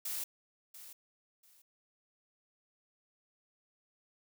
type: noise with echo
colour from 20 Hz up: blue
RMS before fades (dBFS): -38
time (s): 0.05-0.24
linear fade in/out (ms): 5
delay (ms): 690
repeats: 2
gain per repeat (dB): -13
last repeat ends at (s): 1.62
effects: none